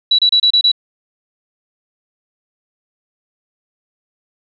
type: tone bursts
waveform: sine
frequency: 3927 Hz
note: B7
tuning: 11 cents flat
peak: -8 dBFS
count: 6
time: 0.11-0.717 s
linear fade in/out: 5 ms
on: 77 ms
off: 29 ms
effects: none